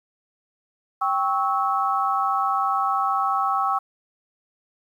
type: chord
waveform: sine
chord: C# diminished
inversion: second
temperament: equal with one note detuned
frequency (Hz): 784 / 1108.7 / 1302.6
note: G5 / C#6 / E6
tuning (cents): 0 / 0 / -21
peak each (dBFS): -24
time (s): 1.01-3.79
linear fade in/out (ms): 10
effects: 9-bit